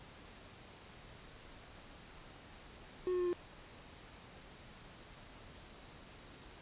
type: tone with pitch steps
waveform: triangle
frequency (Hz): 365 / 360.6 / 356.3 / 352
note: F#4 / F#4 / F4 / F4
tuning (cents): -24 / -45 / +35 / +14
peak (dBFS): -30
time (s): 3.07-3.33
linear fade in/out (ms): 0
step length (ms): 65
effects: pink hiss -55 dBFS RMS until 6.61 s + resampled to 8000 Hz